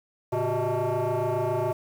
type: tone with frequency modulation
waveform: sine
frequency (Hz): 138.59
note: C#3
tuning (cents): 0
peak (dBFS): -21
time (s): 0.32-1.73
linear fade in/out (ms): 10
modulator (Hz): 250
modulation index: 3
effects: tanh soft clip ceiling -22 dBFS + 8-bit